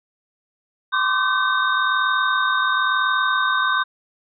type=tone cluster; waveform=sine; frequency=1036 / 1143 / 1184 / 1535 / 3695 Hz; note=C6 / D6 / D6 / G6 / A#7; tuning=-17 / -47 / +14 / -37 / -16 cents; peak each=-24 / -24 / -26 / -20 / -27 dBFS; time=0.92-3.84 s; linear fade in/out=20 ms; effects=none